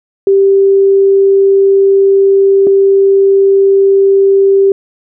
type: tone pair in turn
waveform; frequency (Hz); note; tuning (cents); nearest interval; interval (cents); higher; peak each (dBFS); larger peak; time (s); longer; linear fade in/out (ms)
sine; 392 / 392; G4 / G4; 0 / 0; unison; 0; neither; -4; neither; 0.27-2.67 / 2.67-4.72; first; 2
effects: none